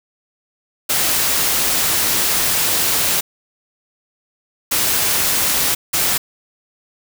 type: noise bursts at uneven times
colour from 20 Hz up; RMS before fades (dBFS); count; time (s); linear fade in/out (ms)
white; -17; 3; 0.89-3.21 / 4.71-5.75 / 5.93-6.18; 10
effects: none